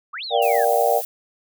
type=exponential two-way sweep; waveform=sine; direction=up then down; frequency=1077 to 4435 to 1564 Hz; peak=-28 dBFS; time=0.13-0.65 s; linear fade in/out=10 ms; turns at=0.24 s
type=chord; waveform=sine; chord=G minor seventh; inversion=first; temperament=just; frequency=470.4 / 588 / 705.6 / 784 Hz; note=Bb4 / D5 / F5 / G5; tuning=+16 / +2 / +18 / 0 cents; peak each=-21 dBFS; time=0.3-1.02 s; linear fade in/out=50 ms
type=noise; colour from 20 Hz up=violet; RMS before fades=-30 dBFS; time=0.42-1.05 s; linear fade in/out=2 ms
effects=none